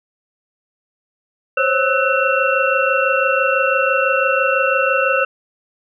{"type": "tone cluster", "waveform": "sine", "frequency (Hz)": [524, 550, 1303, 1493, 2715], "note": ["C5", "C#5", "E6", "F#6", "F7"], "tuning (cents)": [2, -14, -20, 15, -50], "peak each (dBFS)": -20, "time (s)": [1.57, 5.25], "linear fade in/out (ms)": 5, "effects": []}